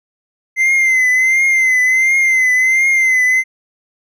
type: tone with vibrato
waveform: triangle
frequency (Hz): 2068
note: C7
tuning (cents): -21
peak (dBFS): -8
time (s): 0.56-3.44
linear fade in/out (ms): 50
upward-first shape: triangle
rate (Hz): 1.4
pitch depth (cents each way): 63
effects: none